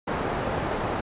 white low-pass noise, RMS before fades -28 dBFS, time 0.07-1.01 s, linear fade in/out 10 ms, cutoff 910 Hz, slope 12 dB/octave, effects resampled to 8000 Hz

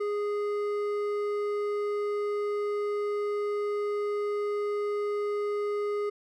triangle tone with hard clipping, 413.3 Hz, G#4, 8 cents flat, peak -29 dBFS, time 0-6.1 s, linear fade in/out 10 ms, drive 12 dB, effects none

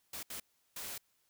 white noise bursts at uneven times, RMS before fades -43 dBFS, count 3, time 0.13-0.23 / 0.3-0.4 / 0.76-0.98 s, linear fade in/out 5 ms, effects white hiss -75 dBFS RMS until 1.29 s

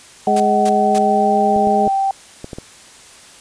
harmonic tone, 208.4 Hz, G#3, 6 cents sharp, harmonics 1 / 2 / 3, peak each -19 / -19 / -19 dBFS, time 0.27-1.88 s, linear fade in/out 2 ms
sine tone with pitch glide, 753 to 780 Hz, F#5 to G5, +30 to -9 cents, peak -14 dBFS, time 0.27-2.11 s, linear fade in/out 2 ms, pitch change +61 cents, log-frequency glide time 0.71-1.34 s
white noise bursts, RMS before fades -26 dBFS, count 3, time 0.36-0.986 s, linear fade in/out 5 ms, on 42 ms, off 250 ms
clicks, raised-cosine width 2 ms, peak -15 dBFS, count 6, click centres 1.563 / 1.672 / 1.872 / 2.444 / 2.532 / 2.585 s
effects white hiss -42 dBFS RMS until 3.4 s + resampled to 22050 Hz

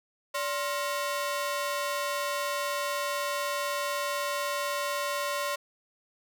sawtooth ring-modulated tone, 820 Hz, G#5, 22 cents flat, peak -22 dBFS, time 0.34-5.56 s, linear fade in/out 10 ms, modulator 242 Hz, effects none

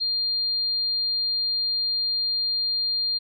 sine tone, 4200 Hz, C8, 6 cents sharp, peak -22 dBFS, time 0-3.19 s, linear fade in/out 20 ms, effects none

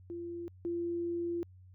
sine tone pair in turn, 343.1 / 343.1 Hz, F4 / F4, -31 / -31 cents, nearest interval unison, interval 0 cents, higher neither, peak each -38 / -32 dBFS, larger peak second, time 0.1-0.48 / 0.65-1.43 s, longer second, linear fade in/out 0 ms, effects added 92 Hz sine -53 dBFS peak until 1.74 s

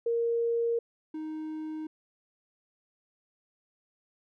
sine / triangle tone pair in turn, 466.2 / 311.9 Hz, A#4 / D#4, 0 / +4 cents, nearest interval perfect fifth, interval 696 cents, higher first, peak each -25 / -32 dBFS, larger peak first, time 0.06-0.79 / 1.14-1.87 s, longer neither, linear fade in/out 5 ms, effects none

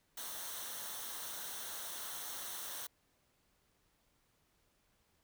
white noise with comb filter, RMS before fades -44 dBFS, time 0.17-2.87 s, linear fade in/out 5 ms, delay 0.41 ms, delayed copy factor -0.6, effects pink hiss -75 dBFS RMS until 5.23 s

